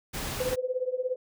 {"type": "noise", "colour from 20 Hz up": "pink", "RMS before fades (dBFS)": -34, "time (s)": [0.13, 0.56], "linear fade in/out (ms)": 20}
{"type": "tone with tremolo", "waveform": "sine", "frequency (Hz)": 508, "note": "B4", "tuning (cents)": 49, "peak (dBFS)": -23, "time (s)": [0.4, 1.16], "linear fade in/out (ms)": 5, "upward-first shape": "triangle", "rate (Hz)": 17, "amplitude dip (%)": 95}
{"effects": []}